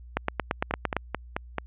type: two click trains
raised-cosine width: 0.5 ms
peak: -12 / -9 dBFS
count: 5 / 8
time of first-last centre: 0.71-1.583 / 0.17-0.966 s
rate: 4.58 / 8.79 Hz
effects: added 60 Hz sine -43 dBFS peak until 1.66 s + resampled to 8000 Hz